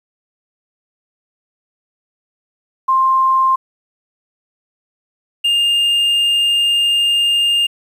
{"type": "tone pair in turn", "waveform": ["sine", "triangle"], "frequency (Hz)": [1054, 2814], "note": ["C6", "F7"], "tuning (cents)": [12, 12], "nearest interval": "octave + perfect fourth", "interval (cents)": 1700, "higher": "second", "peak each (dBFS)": -10, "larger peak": "neither", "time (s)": [[2.88, 3.56], [5.44, 7.67]], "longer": "second", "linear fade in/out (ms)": 10, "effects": ["8-bit"]}